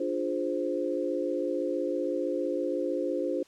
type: chord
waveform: sine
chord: D half-diminished seventh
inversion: none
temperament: equal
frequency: 293.7 / 349.2 / 415.3 / 523.3 Hz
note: D4 / F4 / Ab4 / C5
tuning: 0 / 0 / 0 / 0 cents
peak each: -33 / -32 / -36 / -31 dBFS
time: 0-3.43 s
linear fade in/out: 5 ms
effects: white hiss -60 dBFS RMS until 3.47 s + low-pass 7000 Hz 12 dB/octave